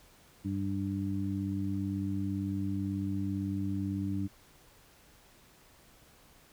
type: harmonic tone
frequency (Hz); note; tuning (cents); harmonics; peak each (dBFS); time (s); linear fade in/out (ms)
98; G2; 0; 1 / 2 / 3; -35 / -35 / -35; 0.44-4.28; 20
effects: pink hiss -60 dBFS RMS until 6.52 s